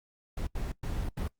brown noise bursts at uneven times, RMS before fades -33 dBFS, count 4, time 0.37-0.47 / 0.55-0.72 / 0.83-1.09 / 1.17-1.28 s, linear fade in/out 5 ms, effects noise-tail reverb RT60 0.1 s tail -19 dB re dry + Opus 48 kbps

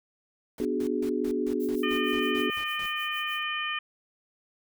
pink noise bursts, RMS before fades -46 dBFS, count 11, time 0.58-2.861 s, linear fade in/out 2 ms, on 71 ms, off 150 ms
sine chord, G# half-diminished seventh, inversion first, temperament equal with one note detuned, 246.9 / 293.7 / 370 / 420.1 Hz, B3 / D4 / F#4 / G#4, 0 / 0 / 0 / +20 cents, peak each -31 dBFS, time 0.6-2.5 s, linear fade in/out 2 ms
violet noise with tremolo, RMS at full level -45 dBFS, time 1.6-3.43 s, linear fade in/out 0 ms, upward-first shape triangle, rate 6.5 Hz, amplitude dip 100%
harmonic tone, 608 Hz, D#5, 40 cents flat, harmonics 2 / 3 / 4 / 5, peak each -34 / -34 / -34 / -34 dBFS, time 1.83-3.79 s, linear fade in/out 5 ms
effects none

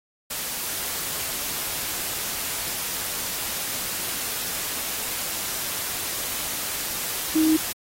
sine tone in noise, 314.9 Hz, D#4, 21 cents sharp, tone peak -16 dBFS, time 7.35-7.57 s, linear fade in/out 10 ms, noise white, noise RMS -29 dBFS, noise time 0.3-7.73 s, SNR +10 dB, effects AAC 48 kbps

